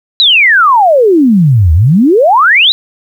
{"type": "exponential two-way sweep", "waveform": "sine", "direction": "down then up", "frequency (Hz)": [4053, 75.4, 4053], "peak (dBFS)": -3, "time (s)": [0.2, 2.72], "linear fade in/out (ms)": 0, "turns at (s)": 1.73, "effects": ["7-bit"]}